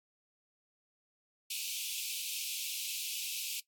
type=high-pass noise; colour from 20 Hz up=pink; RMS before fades=-38 dBFS; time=1.5-3.6 s; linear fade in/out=5 ms; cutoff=2400 Hz; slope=96 dB/octave; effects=noise-tail reverb RT60 0.1 s tail -17 dB re dry + AAC 64 kbps